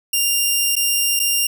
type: tone with dropouts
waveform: 10% pulse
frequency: 2794 Hz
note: F7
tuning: in tune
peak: -7 dBFS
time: 0.13-1.47 s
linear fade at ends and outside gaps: 5 ms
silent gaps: 0.755-0.764 / 1.194-1.198 s
effects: none